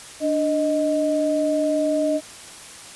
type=tone pair together; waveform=sine; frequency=295 / 623 Hz; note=D4 / D#5; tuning=+8 / +2 cents; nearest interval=octave + minor second; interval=1294 cents; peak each=-22 / -20 dBFS; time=0.2-2.21 s; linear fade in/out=50 ms; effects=white hiss -40 dBFS RMS until 2.95 s + resampled to 24000 Hz